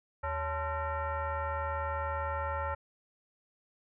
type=tone with frequency modulation; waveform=sine; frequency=401.1 Hz; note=G4; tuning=40 cents sharp; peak=-31 dBFS; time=0.23-2.75 s; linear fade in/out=10 ms; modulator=480 Hz; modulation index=2.5; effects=none